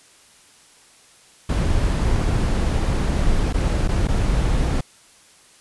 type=noise with dropouts; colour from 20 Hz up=brown; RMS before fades=-19 dBFS; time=1.49-4.81 s; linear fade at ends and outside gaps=5 ms; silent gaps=3.527-3.54 / 3.877-3.888 / 4.074-4.084 s; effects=white hiss -51 dBFS RMS until 5.6 s + resampled to 24000 Hz